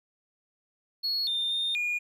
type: tone with pitch steps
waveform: triangle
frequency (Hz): 4340 / 3614 / 3646 / 2434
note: C#8 / A7 / A#7 / D#7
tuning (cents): -37 / +46 / -39 / -39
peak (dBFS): -24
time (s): 1.03-1.99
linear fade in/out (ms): 20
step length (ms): 240
effects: tanh soft clip ceiling -22 dBFS